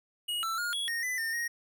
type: tone with pitch steps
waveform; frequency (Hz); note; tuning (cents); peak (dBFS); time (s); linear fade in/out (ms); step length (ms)
square; 2890 / 1333 / 1426 / 3348 / 1854 / 2002 / 1815 / 1873; F#7 / E6 / F6 / G#7 / A#6 / B6 / A#6 / A#6; -41 / +19 / +36 / +13 / -10 / +23 / -47 / +8; -31; 0.28-1.48; 10; 150
effects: none